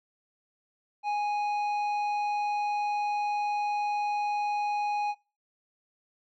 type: tone with tanh clipping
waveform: sine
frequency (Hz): 829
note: G#5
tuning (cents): -3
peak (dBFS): -28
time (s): 1.03-5.15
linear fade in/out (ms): 50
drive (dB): 9
effects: noise-tail reverb RT60 0.3 s tail -22 dB re dry